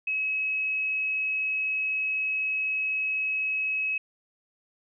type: tone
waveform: sine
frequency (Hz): 2564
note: E7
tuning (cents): -49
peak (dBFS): -25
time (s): 0.07-3.98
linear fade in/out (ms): 5
effects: none

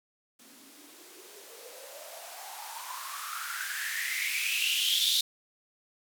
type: noise with band-pass filter sweep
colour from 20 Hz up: violet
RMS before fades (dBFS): -34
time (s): 0.39-5.21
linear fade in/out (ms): 5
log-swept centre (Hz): 230 to 3800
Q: 8.6
effects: none

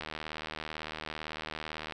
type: click train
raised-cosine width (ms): 0.3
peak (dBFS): -21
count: 150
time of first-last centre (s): 0.01-1.923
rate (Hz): 77.9
effects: none

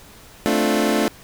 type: chord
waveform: 25% pulse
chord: D minor seventh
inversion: second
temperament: equal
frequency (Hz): 220 / 261.6 / 293.7 / 349.2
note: A3 / C4 / D4 / F4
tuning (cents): 0 / 0 / 0 / 0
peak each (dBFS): -17 / -22 / -18 / -20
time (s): 0.46-1.08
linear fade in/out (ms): 0
effects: pink hiss -45 dBFS RMS until 1.23 s

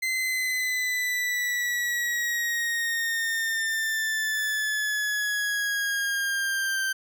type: linear sweep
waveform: 40% pulse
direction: down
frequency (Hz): 2064 to 1560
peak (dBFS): -24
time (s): 0.02-6.93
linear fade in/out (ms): 10
effects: none

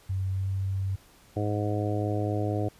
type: tone with pitch glide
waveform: sine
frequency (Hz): 95 to 96.27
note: F#2 to G2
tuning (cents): +46 to -31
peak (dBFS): -26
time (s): 0.09-0.96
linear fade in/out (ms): 10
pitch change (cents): +23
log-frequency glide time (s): 0.33-0.47
type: harmonic tone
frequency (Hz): 104.3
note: G#2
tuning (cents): +8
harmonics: 1 / 2 / 3 / 4 / 5 / 6 / 7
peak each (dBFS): -28 / -39 / -32 / -35 / -36 / -37 / -37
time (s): 1.36-2.69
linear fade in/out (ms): 10
effects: pink hiss -57 dBFS RMS until 2.79 s + resampled to 32000 Hz

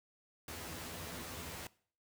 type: noise with comb filter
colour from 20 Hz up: pink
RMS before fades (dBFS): -45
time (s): 0.48-1.67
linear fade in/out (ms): 2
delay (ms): 12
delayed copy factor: +1
effects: noise-tail reverb RT60 0.5 s tail -21 dB re dry + high-pass 60 Hz 12 dB/octave

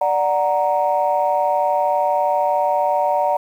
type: chord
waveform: sine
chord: D augmented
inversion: none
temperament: equal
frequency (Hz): 587.3 / 740 / 932.3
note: D5 / F#5 / A#5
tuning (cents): 0 / 0 / 0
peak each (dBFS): -19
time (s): 0.01-3.37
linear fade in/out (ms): 5
effects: tanh soft clip ceiling -7 dBFS + 8-bit

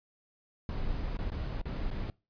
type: noise with dropouts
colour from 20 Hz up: brown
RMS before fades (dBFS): -34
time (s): 0.69-2.1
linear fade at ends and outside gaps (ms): 1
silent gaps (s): 1.17-1.189 / 1.302-1.318 / 1.615-1.655 / 1.904-1.912
effects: noise-tail reverb RT60 0.3 s tail -24 dB re dry + resampled to 11025 Hz

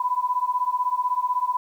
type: beating tone pair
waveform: sine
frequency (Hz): 987.8 / 1003.8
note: B5 / B5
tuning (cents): 0 / +28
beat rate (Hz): 16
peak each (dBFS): -24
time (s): 0-1.57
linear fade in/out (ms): 5
effects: 9-bit

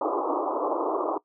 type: band-pass noise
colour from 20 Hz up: pink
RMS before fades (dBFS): -27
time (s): 0.01-1.18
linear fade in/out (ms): 5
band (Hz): 290 to 1200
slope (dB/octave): 96
effects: noise-tail reverb RT60 0.1 s tail -20 dB re dry

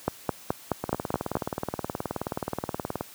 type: two click trains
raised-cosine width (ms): 1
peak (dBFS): -14 / -9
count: 42 / 7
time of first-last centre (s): 0.84-3.009 / 0.08-1.354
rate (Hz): 18.9 / 4.71
effects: white hiss -48 dBFS RMS until 3.14 s + high-pass 80 Hz 12 dB/octave

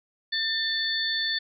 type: tone cluster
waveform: sine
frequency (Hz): 1793 / 3538 / 4440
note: A6 / A7 / C#8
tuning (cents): +32 / +9 / +2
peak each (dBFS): -29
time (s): 0.32-1.39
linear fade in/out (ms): 10
effects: none

